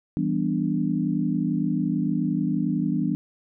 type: chord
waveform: sine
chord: E minor seventh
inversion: none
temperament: equal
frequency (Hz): 164.81 / 196 / 246.9 / 293.7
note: E3 / G3 / B3 / D4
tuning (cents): 0 / 0 / 0 / 0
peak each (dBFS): -27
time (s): 0.17-3.15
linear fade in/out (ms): 0
effects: none